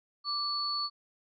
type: tone pair together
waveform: sine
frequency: 1174.7 / 4435 Hz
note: D6 / C#8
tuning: 0 / 0 cents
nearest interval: octave + major seventh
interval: 2300 cents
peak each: -35 / -31 dBFS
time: 0.24-0.9 s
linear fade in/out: 50 ms
effects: none